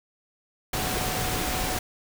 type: tone in noise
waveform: sine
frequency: 740 Hz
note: F#5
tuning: in tune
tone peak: -35 dBFS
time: 0.73-1.79 s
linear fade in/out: 5 ms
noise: pink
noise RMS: -28 dBFS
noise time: 0.73-1.79 s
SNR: -10 dB
effects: none